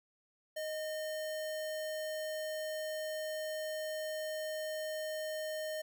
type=tone with sample-and-hold; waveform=sine; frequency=622.3 Hz; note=D#5; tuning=in tune; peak=-36 dBFS; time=0.56-5.82 s; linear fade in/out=10 ms; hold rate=2450 Hz; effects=none